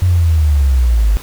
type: linear sweep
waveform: sine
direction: down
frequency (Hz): 92.1 to 49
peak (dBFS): -8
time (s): 0.02-1.17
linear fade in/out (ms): 0
effects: pink hiss -34 dBFS RMS until 1.22 s

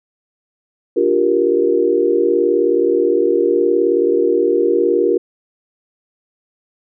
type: chord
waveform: sine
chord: G minor seventh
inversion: second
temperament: just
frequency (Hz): 294 / 352.8 / 392 / 470.4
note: D4 / F4 / G4 / Bb4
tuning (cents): +2 / +18 / 0 / +16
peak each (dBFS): -22 / -16 / -17 / -16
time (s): 0.96-5.18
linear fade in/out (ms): 10
effects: none

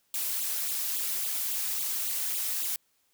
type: noise with flanger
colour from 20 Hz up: blue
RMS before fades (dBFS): -31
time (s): 0.14-2.76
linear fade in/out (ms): 2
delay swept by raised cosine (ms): 0.26 to 4.06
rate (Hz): 3.6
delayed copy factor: +1
effects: white hiss -71 dBFS RMS until 3.13 s

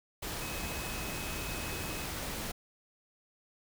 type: tone in noise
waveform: sine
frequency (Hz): 2552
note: D#7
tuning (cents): +43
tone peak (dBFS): -45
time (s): 0.41-2.05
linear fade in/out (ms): 10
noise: pink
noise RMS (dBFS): -38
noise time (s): 0.22-2.52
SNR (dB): -10
effects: none

